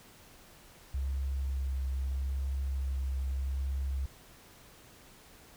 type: tone with vibrato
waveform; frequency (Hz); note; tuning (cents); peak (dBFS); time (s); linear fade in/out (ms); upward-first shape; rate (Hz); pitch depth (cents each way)
sine; 67.1; C2; +44; -30; 0.94-4.06; 5; sine; 0.79; 16
effects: pink hiss -56 dBFS RMS until 5.56 s